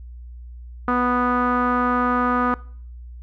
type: tone with low-pass filter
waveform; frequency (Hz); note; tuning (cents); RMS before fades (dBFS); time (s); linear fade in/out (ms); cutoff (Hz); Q
sawtooth; 246.9; B3; 0; -20; 0.88-2.54; 0; 1300; 5.7
effects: noise-tail reverb RT60 0.5 s tail -21 dB re dry + added 60 Hz sine -35 dBFS peak until 3.22 s